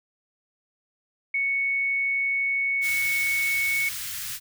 sine tone, 2217 Hz, C#7, in tune, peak -22 dBFS, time 1.34-3.89 s, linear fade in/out 5 ms
white band-stop noise, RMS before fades -33 dBFS, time 2.81-4.4 s, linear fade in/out 50 ms, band 150 to 1400 Hz, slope 24 dB/octave
effects none

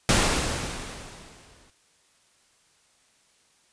pink noise with exponential decay, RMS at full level -18 dBFS, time 0.09-1.7 s, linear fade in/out 1 ms, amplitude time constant 350 ms, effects white hiss -63 dBFS RMS until 3.72 s + resampled to 22050 Hz

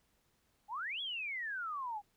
sine exponential two-way sweep, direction up then down, 784 to 3422 to 794 Hz, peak -37 dBFS, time 0.68-2.02 s, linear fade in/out 50 ms, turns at 1.01 s, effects pink hiss -75 dBFS RMS until 2.16 s

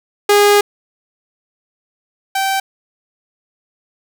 sawtooth tone pair in turn, 410.3 / 776.1 Hz, G#4 / G5, -21 / -18 cents, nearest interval major seventh, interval 1103 cents, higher second, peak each -4 / -11 dBFS, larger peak first, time 0.29-0.61 / 2.35-2.6 s, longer first, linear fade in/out 5 ms, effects none

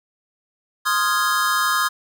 square chord, F minor seventh, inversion second, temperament equal, 1046.5 / 1244.5 / 1396.9 / 1661.2 Hz, C6 / Eb6 / F6 / Ab6, 0 / 0 / 0 / 0 cents, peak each -25 / -22 / -26 / -24 dBFS, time 0.85-1.89 s, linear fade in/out 20 ms, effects none

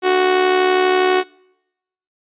sawtooth tone with amplitude modulation, 370 Hz, F#4, in tune, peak -6 dBFS, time 0.02-1.24 s, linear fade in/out 50 ms, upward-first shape sine, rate 72.3 Hz, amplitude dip 50%, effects noise-tail reverb RT60 0.9 s tail -26 dB re dry + resampled to 8000 Hz

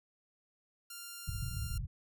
5% pulse tone, 1395 Hz, F6, 2 cents flat, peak -33 dBFS, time 0.9-1.78 s, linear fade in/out 5 ms
white low-pass noise, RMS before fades -38 dBFS, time 1.27-1.87 s, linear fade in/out 10 ms, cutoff 140 Hz, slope 48 dB/octave
effects none

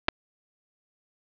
clicks, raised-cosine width 0.3 ms, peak -6 dBFS, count 2, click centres 0.084 / 0.087 s, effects resampled to 11025 Hz + 7-bit

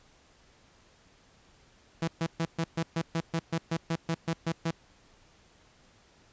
sawtooth tone bursts, 164.81 Hz, E3, in tune, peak -23 dBFS, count 15, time 2.02-4.71 s, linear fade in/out 5 ms, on 58 ms, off 130 ms, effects pink hiss -61 dBFS RMS until 6.32 s + resampled to 16000 Hz

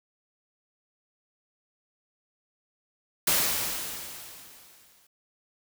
white noise with exponential decay, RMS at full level -22 dBFS, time 3.27-5.07 s, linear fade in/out 5 ms, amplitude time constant 390 ms, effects none

